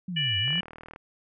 sine linear two-way sweep, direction down then up, 190.2 to 91 to 190.2 Hz, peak -30 dBFS, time 0.08-0.61 s, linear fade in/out 5 ms, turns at 0.38 s
harmonic tone, 588 Hz, D5, 2 cents sharp, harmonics 3 / 4 / 5, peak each -34 / -35 / -25 dBFS, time 0.16-0.61 s, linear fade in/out 10 ms
click train, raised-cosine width 0.5 ms, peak -27 dBFS, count 20, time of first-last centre 0.48-0.961 s, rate 39.5 Hz
effects none

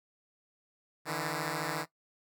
5% pulse beating tone pair, 149.3 / 163.3 Hz, D3 / E3, +29 / -16 cents, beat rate 14 Hz, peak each -24 / -24 dBFS, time 1.05-1.86 s, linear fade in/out 50 ms, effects noise-tail reverb RT60 0.1 s tail -17 dB re dry

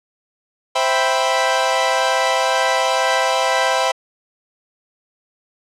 sawtooth chord, C major seventh, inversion none, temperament equal, 523.3 / 659.3 / 784 / 987.8 Hz, C5 / E5 / G5 / B5, 0 / 0 / 0 / 0 cents, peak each -17 dBFS, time 0.75-3.92 s, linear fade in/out 10 ms, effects low-pass 7000 Hz 12 dB/octave

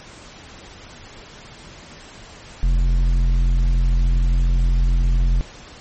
sine tone with tanh clipping, 43.54 Hz, F1, 5 cents flat, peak -15 dBFS, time 2.63-5.41 s, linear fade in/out 0 ms, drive 9 dB, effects pink hiss -41 dBFS RMS until 5.8 s + MP3 32 kbps

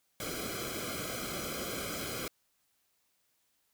pink noise with comb filter, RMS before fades -38 dBFS, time 0.2-2.28 s, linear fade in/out 2 ms, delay 1.1 ms, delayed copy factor -0.95, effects white hiss -75 dBFS RMS until 3.73 s

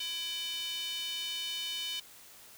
square tone with high-pass filter, 334.3 Hz, E4, 24 cents sharp, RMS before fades -37 dBFS, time 0-2 s, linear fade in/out 5 ms, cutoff 3200 Hz, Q 6, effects white hiss -54 dBFS RMS until 2.57 s

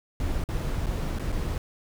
brown noise with dropouts, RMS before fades -28 dBFS, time 0.2-1.58 s, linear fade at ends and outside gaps 1 ms, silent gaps 0.439-0.488 / 0.861-0.867 / 1.187-1.195 / 1.32-1.324 s, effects none

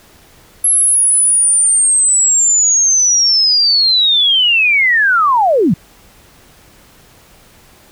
sine linear sweep, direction down, 11190 to 138.59 Hz, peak -8 dBFS, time 0.64-5.74 s, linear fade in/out 5 ms, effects pink hiss -45 dBFS RMS until 7.91 s

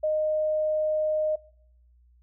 sine tone, 617 Hz, D#5, 15 cents flat, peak -22 dBFS, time 0.03-1.36 s, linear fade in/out 10 ms, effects noise-tail reverb RT60 0.7 s tail -24 dB re dry + added 60 Hz sine -56 dBFS peak until 2.22 s

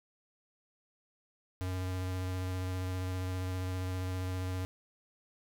square tone with vibrato, 92.3 Hz, F#2, 4 cents flat, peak -34 dBFS, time 1.61-4.65 s, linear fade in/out 0 ms, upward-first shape square, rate 15 Hz, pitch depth 11 cents each way, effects none

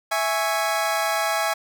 25% pulse chord, C# minor, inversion first, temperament equal, 659.3 / 830.6 / 1108.7 Hz, E5 / G#5 / C#6, 0 / 0 / 0 cents, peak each -21 / -21 / -25 dBFS, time 0.11-1.54 s, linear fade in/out 10 ms, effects none

